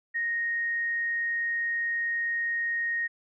sine tone, 1864.7 Hz, A#6, in tune, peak -26 dBFS, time 0.14-3.08 s, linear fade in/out 20 ms, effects none

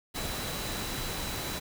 sine tone in noise, 3951 Hz, B7, in tune, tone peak -43 dBFS, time 0.14-1.6 s, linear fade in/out 20 ms, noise pink, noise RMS -35 dBFS, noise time 0.14-1.6 s, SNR -11 dB, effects none

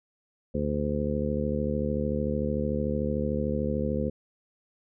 harmonic tone, 73.42 Hz, D2, in tune, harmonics 1 / 2 / 3 / 4 / 5 / 6 / 7, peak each -33 / -33 / -30 / -38 / -37 / -35 / -32 dBFS, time 0.54-4.1 s, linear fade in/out 10 ms, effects none

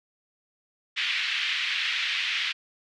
pink band-pass noise, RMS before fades -28 dBFS, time 0.96-2.53 s, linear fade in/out 20 ms, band 2000 to 3600 Hz, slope 24 dB/octave, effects none

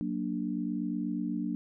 sine chord, Gb augmented, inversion none, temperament equal, 185 / 233.1 / 293.7 Hz, Gb3 / Bb3 / D4, 0 / 0 / 0 cents, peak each -35 / -34 / -34 dBFS, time 0.01-1.55 s, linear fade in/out 0 ms, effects none

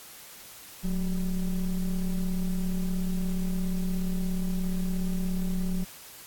triangle ring-modulated tone, 99.9 Hz, G2, 33 cents sharp, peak -20 dBFS, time 0.83-5.85 s, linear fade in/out 20 ms, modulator 81.4 Hz, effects white hiss -47 dBFS RMS until 6.26 s + AAC 64 kbps

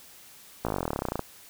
slowing click train, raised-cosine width 1 ms, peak -14 dBFS, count 22, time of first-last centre 0.65-1.193 s, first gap 17 ms, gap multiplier 1.04, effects white hiss -51 dBFS RMS until 1.49 s

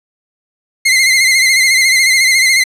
sawtooth tone with vibrato, 2093 Hz, C7, in tune, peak -4 dBFS, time 0.85-2.64 s, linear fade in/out 10 ms, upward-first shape sine, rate 14 Hz, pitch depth 58 cents each way, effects low-pass 11000 Hz 12 dB/octave

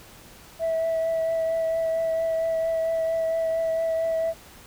sine tone with vibrato, 653 Hz, E5, 17 cents flat, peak -20 dBFS, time 0.59-4.34 s, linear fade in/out 50 ms, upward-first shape triangle, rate 4.4 Hz, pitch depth 16 cents each way, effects tanh soft clip ceiling -20 dBFS + pink hiss -48 dBFS RMS until 4.66 s

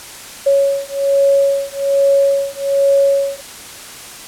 sine beating tone pair, 554.4 / 555.6 Hz, C#5 / C#5, 0 / +4 cents, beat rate 1.2 Hz, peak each -14 dBFS, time 0.46-3.41 s, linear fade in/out 10 ms, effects white hiss -33 dBFS RMS until 4.27 s + low-pass 11000 Hz 12 dB/octave

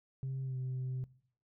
sine tone with pitch glide, 133.1 to 128.86 Hz, C3 to C3, +30 to -26 cents, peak -33 dBFS, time 0.23-1.04 s, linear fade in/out 0 ms, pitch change -56 cents, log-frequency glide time 0.43-0.57 s, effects noise-tail reverb RT60 0.6 s tail -21 dB re dry + tanh soft clip ceiling -33 dBFS

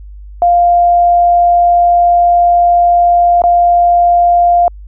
sine tone with dropouts, 698.5 Hz, F5, in tune, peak -5 dBFS, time 0.42-4.68 s, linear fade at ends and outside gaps 1 ms, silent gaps 3.419-3.438 s, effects added 50 Hz sine -28 dBFS peak until 4.87 s

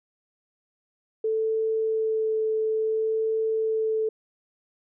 sine tone with vibrato, 440 Hz, A4, in tune, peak -22 dBFS, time 1.24-4.09 s, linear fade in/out 5 ms, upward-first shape sine, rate 0.58 Hz, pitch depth 9 cents each way, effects none

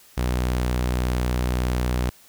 sawtooth tone, 61.74 Hz, B1, in tune, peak -17 dBFS, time 0.17-2.1 s, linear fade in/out 10 ms, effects white hiss -52 dBFS RMS until 2.28 s

